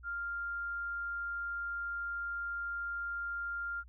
sine tone, 1396.9 Hz, F6, in tune, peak -35 dBFS, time 0.03-3.84 s, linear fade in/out 50 ms, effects added 60 Hz sine -52 dBFS peak until 3.88 s

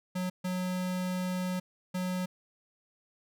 square tone bursts at uneven times, 182.9 Hz, F#3, 20 cents flat, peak -31 dBFS, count 3, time 0.15-0.3 / 0.44-1.6 / 1.94-2.26 s, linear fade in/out 10 ms, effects none

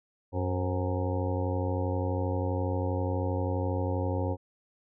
harmonic tone with a mistuned harmonic, 92.4 Hz, F#2, 2 cents flat, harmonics 1 / 2 / 3 / 4 / 5 / 6 / 8 / 9 / 10, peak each -29 / -42 / -35 / -39 / -38 / -35 / -44 / -41 / -42 dBFS, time 0.32-4.37 s, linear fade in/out 50 ms, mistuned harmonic 6, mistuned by -70 cents, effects none

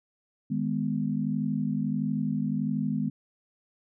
sine chord, G# minor, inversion second, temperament just, 155.74 / 207.7 / 249.2 Hz, D#3 / G#3 / B3, +2 / 0 / +16 cents, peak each -31 / -29 / -30 dBFS, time 0.5-3.1 s, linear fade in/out 10 ms, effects none

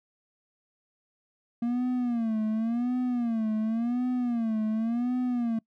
triangle tone with vibrato, 233.1 Hz, A#3, in tune, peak -23 dBFS, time 1.62-5.59 s, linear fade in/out 5 ms, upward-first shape sine, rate 0.91 Hz, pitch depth 130 cents each way, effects noise-tail reverb RT60 0.1 s tail -25 dB re dry

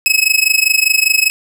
sawtooth tone with amplitude modulation, 2567 Hz, E7, 47 cents flat, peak -3 dBFS, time 0.06-1.3 s, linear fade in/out 0 ms, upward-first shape sine, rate 25 Hz, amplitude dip 90%, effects none

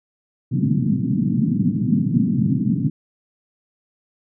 white band-pass noise, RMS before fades -19 dBFS, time 0.51-2.9 s, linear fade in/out 10 ms, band 120 to 260 Hz, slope 48 dB/octave, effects none

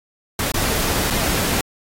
pink noise with dropouts, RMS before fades -21 dBFS, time 0.39-1.61 s, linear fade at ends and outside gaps 2 ms, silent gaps 0.519-0.541 / 1.102-1.106 s, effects AAC 48 kbps

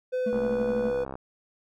triangle tone with pitch glide, 507 to 493.1 Hz, B4 to B4, +45 to -3 cents, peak -23 dBFS, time 0.12-1.05 s, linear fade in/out 20 ms, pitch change -48 cents, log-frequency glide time 0.25-0.3 s
triangle tone with tremolo, 220.7 Hz, A3, 5 cents sharp, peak -24 dBFS, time 0.26-0.91 s, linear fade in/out 5 ms, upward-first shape triangle, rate 12 Hz, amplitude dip 80%
click train, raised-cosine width 1 ms, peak -22 dBFS, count 56, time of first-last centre 0.33-1.155 s, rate 66.7 Hz
effects none

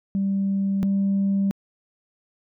sine tone pair in turn, 196 / 196.78 Hz, G3 / G3, 0 / +7 cents, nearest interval unison, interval 7 cents, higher second, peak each -19 / -17 dBFS, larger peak second, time 0.15-0.83 / 0.83-1.51 s, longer neither, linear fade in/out 0 ms, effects tanh soft clip ceiling -16 dBFS

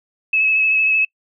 sine tone with vibrato, 2587 Hz, E7, 33 cents flat, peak -13 dBFS, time 0.33-1.05 s, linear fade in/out 5 ms, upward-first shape sine, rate 13 Hz, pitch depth 23 cents each way, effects noise-tail reverb RT60 0.1 s tail -26 dB re dry

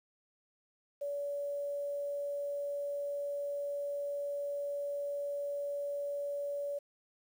sine tone with quantisation, 571 Hz, D5, 49 cents flat, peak -34 dBFS, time 1.01-6.79 s, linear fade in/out 10 ms, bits 10, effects none

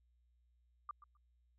sine tone with echo, 1190 Hz, D6, 22 cents sharp, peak -40 dBFS, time 0.89-0.91 s, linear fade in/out 2 ms, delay 130 ms, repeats 2, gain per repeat -15 dB, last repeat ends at 1.17 s, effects added 60 Hz sine -70 dBFS peak until 1.58 s

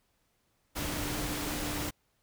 sine tone in noise, 296.6 Hz, D4, 17 cents sharp, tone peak -39 dBFS, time 0.75-1.91 s, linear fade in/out 20 ms, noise pink, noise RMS -35 dBFS, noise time 0.75-1.91 s, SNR -7 dB, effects pink hiss -74 dBFS RMS until 2.22 s

